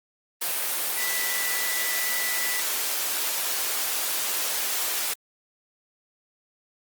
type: tone in noise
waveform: sine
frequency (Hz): 1975.5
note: B6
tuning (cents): 0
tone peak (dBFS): -30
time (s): 0.97-2.61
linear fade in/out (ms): 10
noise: white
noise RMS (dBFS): -27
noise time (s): 0.41-5.14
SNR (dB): -6
effects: high-pass 400 Hz 12 dB/octave + Opus 32 kbps